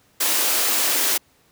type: high-pass noise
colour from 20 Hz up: white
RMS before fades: -20 dBFS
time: 0.2-1.18 s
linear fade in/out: 10 ms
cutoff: 250 Hz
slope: 48 dB/octave
effects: pink hiss -59 dBFS RMS until 1.51 s + high-pass 60 Hz 12 dB/octave